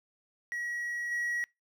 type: tone with level steps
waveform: triangle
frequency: 1914 Hz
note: A#6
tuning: 45 cents sharp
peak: -31 / -28 dBFS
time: 0.52-1.44 s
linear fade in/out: 0 ms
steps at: 1.11 s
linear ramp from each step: 10 ms
effects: noise-tail reverb RT60 0.2 s tail -25 dB re dry